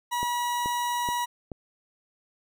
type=tone; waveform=40% pulse; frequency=966 Hz; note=B5; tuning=39 cents flat; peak=-25 dBFS; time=0.11-1.26 s; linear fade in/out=20 ms
type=click train; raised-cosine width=2 ms; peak=-22 dBFS; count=4; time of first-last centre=0.23-1.518 s; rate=2.33 Hz
effects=none